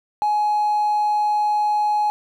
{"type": "tone with hard clipping", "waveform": "triangle", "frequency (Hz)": 840, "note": "G#5", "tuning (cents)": 19, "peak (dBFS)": -17, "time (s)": [0.22, 2.1], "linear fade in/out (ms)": 0, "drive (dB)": 4, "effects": []}